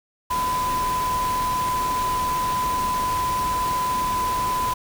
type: tone in noise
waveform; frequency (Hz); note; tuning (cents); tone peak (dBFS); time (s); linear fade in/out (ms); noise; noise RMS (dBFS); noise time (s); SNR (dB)
sine; 1005; B5; +30; -21; 0.3-4.74; 10; pink; -31; 0.3-4.74; +7
effects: none